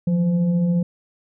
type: tone with frequency modulation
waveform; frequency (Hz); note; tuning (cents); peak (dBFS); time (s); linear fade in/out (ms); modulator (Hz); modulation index
sine; 175.6; F3; +10; -16; 0.07-0.83; 5; 337; 0.36
effects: none